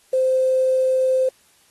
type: tone with quantisation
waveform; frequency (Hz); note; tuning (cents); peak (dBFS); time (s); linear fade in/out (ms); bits
sine; 519; C5; -14; -15; 0.13-1.29; 5; 7
effects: white hiss -57 dBFS RMS until 1.7 s + AAC 32 kbps